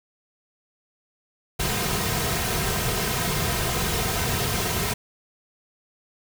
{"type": "noise with comb filter", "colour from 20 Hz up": "pink", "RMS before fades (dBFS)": -25, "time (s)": [1.59, 4.94], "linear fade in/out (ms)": 10, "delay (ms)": 3.5, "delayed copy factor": -0.65, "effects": []}